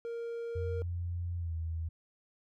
triangle tone, 466.2 Hz, A#4, in tune, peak -34 dBFS, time 0.05-0.82 s, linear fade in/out 0 ms
sine tone with pitch glide, 87 to 81.64 Hz, F2 to E2, -6 to -16 cents, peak -33 dBFS, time 0.55-1.89 s, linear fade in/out 10 ms, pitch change -110 cents, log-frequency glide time 1.37-1.54 s
effects none

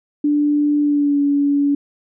sine tone with pitch glide, 293.7 to 284.8 Hz, D4 to C#4, 0 to +47 cents, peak -13 dBFS, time 0.24-1.75 s, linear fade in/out 5 ms, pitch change -53 cents, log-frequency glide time 0.8-1.2 s, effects none

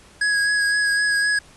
square tone with vibrato, 1661.2 Hz, G#6, in tune, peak -18 dBFS, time 0.21-1.39 s, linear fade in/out 5 ms, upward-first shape sine, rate 3.9 Hz, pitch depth 18 cents each way, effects pink hiss -49 dBFS RMS until 1.56 s + resampled to 24000 Hz

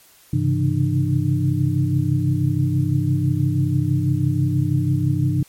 sine tone cluster, 99.9 / 133.4 / 139.5 / 164.6 / 301.6 Hz, G2 / C3 / C#3 / E3 / D4, +33 / +34 / +11 / -2 / +46 cents, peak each -23 / -19 / -26 / -24 / -25 dBFS, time 0.33-5.43 s, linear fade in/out 5 ms, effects white hiss -51 dBFS RMS until 5.48 s + MP3 64 kbps

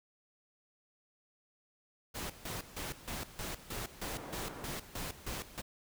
pink noise with tremolo, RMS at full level -40 dBFS, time 2.14-5.62 s, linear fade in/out 20 ms, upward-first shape square, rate 3.2 Hz, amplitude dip 80%
pink band-pass noise, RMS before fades -47 dBFS, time 4.01-4.66 s, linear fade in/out 20 ms, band 200 to 1300 Hz, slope 12 dB/octave
effects none

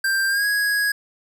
square tone with pitch glide, 1580 to 1659.5 Hz, G6 to G#6, +13 to -2 cents, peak -19 dBFS, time 0.04-0.92 s, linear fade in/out 5 ms, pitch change +85 cents, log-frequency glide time 0.28-0.46 s, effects none

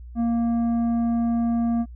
triangle tone with tanh clipping, 233.1 Hz, A#3, in tune, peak -21 dBFS, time 0.15-1.86 s, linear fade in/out 50 ms, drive 12 dB, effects added 60 Hz sine -37 dBFS peak until 1.95 s

